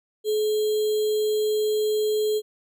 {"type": "tone with sample-and-hold", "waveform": "sine", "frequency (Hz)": 427.2, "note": "G#4", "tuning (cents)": 49, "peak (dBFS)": -20, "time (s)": [0.24, 2.42], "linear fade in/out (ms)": 50, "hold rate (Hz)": 3675, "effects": []}